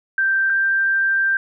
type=tone pair in turn; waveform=sine; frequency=1568 / 1576.6 Hz; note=G6 / G6; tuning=0 / +9 cents; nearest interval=unison; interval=9 cents; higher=second; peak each=-15 dBFS; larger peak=neither; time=0.18-0.5 / 0.5-1.37 s; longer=second; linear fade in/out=2 ms; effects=none